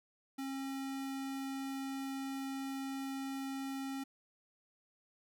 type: tone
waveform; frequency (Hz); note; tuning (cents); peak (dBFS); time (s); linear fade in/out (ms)
square; 270.3; C#4; -44; -39; 0.38-4.04; 10
effects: none